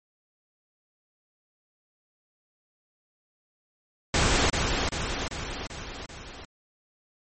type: noise with echo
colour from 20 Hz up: pink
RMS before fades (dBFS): -22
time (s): 4.14-4.5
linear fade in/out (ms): 2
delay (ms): 390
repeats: 5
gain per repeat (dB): -4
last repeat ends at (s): 6.45
effects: MP3 32 kbps